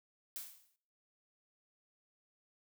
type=noise with exponential decay; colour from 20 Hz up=blue; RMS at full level=-41 dBFS; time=0.36-0.76 s; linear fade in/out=0 ms; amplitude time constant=85 ms; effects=noise-tail reverb RT60 0.6 s tail -21 dB re dry